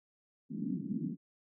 white band-pass noise, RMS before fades -37 dBFS, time 0.49-1.17 s, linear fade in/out 50 ms, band 160 to 280 Hz, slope 48 dB/octave, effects none

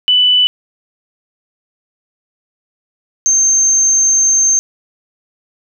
sine tone pair in turn, 2985 / 6325 Hz, F#7 / G8, +15 / +15 cents, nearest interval octave + minor second, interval 1300 cents, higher second, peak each -7 / -8 dBFS, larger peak first, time 0.08-0.47 / 3.26-4.59 s, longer second, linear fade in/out 0 ms, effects none

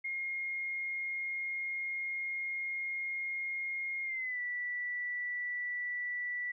sine tone with pitch glide, 2140 to 1962.4 Hz, C7 to B6, +38 to -12 cents, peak -34 dBFS, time 0.04-6.52 s, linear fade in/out 10 ms, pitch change -150 cents, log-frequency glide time 4.04-4.4 s, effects none

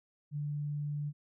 sine tone, 146.83 Hz, D3, in tune, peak -33 dBFS, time 0.31-1.13 s, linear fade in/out 50 ms, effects none

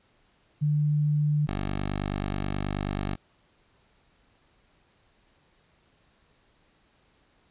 sine / 10% pulse tone pair in turn, 148.8 / 49.33 Hz, D3 / G1, +23 / +12 cents, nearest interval octave + perfect fifth, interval 1911 cents, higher first, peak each -21 / -20 dBFS, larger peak second, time 0.61-1.47 / 1.47-3.16 s, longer second, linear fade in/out 20 ms, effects pink hiss -65 dBFS RMS until 7.5 s + resampled to 8000 Hz

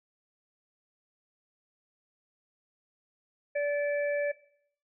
harmonic tone, 579 Hz, D5, 25 cents flat, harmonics 1 / 3 / 4, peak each -27 / -37 / -39 dBFS, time 3.55-4.32 s, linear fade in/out 10 ms, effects noise-tail reverb RT60 0.6 s tail -17 dB re dry

